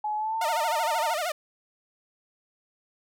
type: tone with pitch glide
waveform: sine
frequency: 848 to 908.9 Hz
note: G#5 to A#5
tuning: +36 to -44 cents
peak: -26 dBFS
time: 0.04-1.14 s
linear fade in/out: 5 ms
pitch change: +120 cents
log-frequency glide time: 0.16-0.43 s
type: tone with vibrato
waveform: sawtooth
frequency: 659.3 Hz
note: E5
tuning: in tune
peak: -23 dBFS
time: 0.41-1.32 s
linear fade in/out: 5 ms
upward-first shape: sine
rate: 13 Hz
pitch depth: 180 cents each way
effects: none